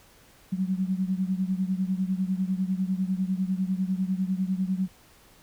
sine beating tone pair, 184.9 / 194.9 Hz, F#3 / G3, -1 / -10 cents, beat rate 10 Hz, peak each -26 / -29 dBFS, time 0.52-4.88 s, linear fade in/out 10 ms, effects pink hiss -56 dBFS RMS until 5.42 s

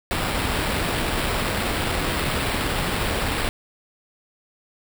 pink noise with sample-and-hold, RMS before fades -24 dBFS, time 0.11-3.49 s, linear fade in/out 0 ms, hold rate 6300 Hz, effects none

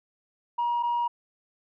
sine tone pair in turn, 953 / 953 Hz, A#5 / A#5, +38 / +38 cents, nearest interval unison, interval 0 cents, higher neither, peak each -22 dBFS, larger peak neither, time 0.58-0.83 / 0.83-1.08 s, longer neither, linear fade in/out 10 ms, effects tanh soft clip ceiling -21 dBFS

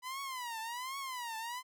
sawtooth tone with vibrato, 991 Hz, B5, 6 cents sharp, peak -35 dBFS, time 0.02-1.63 s, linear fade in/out 50 ms, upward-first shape triangle, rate 1.3 Hz, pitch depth 210 cents each way, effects none

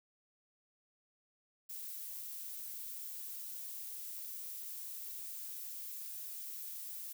violet noise, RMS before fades -45 dBFS, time 1.69-7.13 s, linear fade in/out 10 ms, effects none

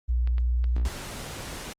sine tone, 60.3 Hz, B1, 41 cents flat, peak -21 dBFS, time 0.08-0.89 s, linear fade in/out 20 ms
clicks, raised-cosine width 0.3 ms, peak -27 dBFS, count 3, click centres 0.274 / 0.382 / 0.642 s
pink noise, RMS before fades -37 dBFS, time 0.85-1.73 s, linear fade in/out 2 ms
effects low-pass 11000 Hz 12 dB/octave + Opus 24 kbps

